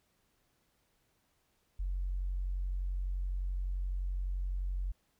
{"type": "tone", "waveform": "sine", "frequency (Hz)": 45.84, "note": "F#1", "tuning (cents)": -15, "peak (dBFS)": -31, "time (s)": [1.79, 4.92], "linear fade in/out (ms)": 10, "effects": ["tanh soft clip ceiling -27 dBFS", "pink hiss -75 dBFS RMS until 5.19 s"]}